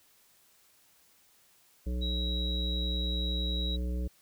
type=harmonic tone; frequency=61.2 Hz; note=B1; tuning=15 cents flat; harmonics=1 / 3 / 5 / 7 / 9; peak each=-30 / -40 / -44 / -47 / -49 dBFS; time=1.86-4.08 s; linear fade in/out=10 ms
type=tone; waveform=sine; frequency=3861 Hz; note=B7; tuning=40 cents flat; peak=-34 dBFS; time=2.01-3.77 s; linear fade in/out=20 ms
effects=white hiss -64 dBFS RMS until 4.21 s